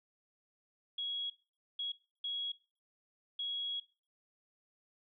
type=tone bursts at uneven times; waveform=sine; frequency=3322 Hz; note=G#7; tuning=in tune; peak=-35 dBFS; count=4; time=0.98-1.3 / 1.79-1.92 / 2.24-2.52 / 3.39-3.8 s; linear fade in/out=5 ms; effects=noise-tail reverb RT60 0.4 s tail -20 dB re dry